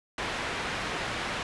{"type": "low-pass noise", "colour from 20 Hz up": "white", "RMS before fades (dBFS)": -33, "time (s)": [0.18, 1.43], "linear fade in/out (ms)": 2, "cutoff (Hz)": 2300, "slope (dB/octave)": 12, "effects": ["resampled to 24000 Hz"]}